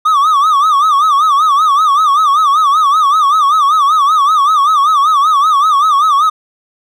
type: tone with vibrato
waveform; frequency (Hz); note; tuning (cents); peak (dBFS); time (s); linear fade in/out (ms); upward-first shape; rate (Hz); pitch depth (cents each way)
triangle; 1192; D6; +25; -5; 0.05-6.3; 10; sine; 5.2; 140
effects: none